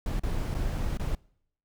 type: noise with dropouts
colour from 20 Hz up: brown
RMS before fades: -29 dBFS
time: 0.06-1.15 s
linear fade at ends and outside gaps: 2 ms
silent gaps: 0.196-0.234 / 0.544-0.548 / 0.973-0.996 s
effects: noise-tail reverb RT60 0.7 s tail -25 dB re dry